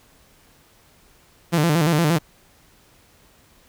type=tone with vibrato; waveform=sawtooth; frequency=159.7 Hz; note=D#3; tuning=45 cents sharp; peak=-12 dBFS; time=1.52-2.19 s; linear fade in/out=20 ms; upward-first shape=square; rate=8.6 Hz; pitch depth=110 cents each way; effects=pink hiss -55 dBFS RMS until 3.68 s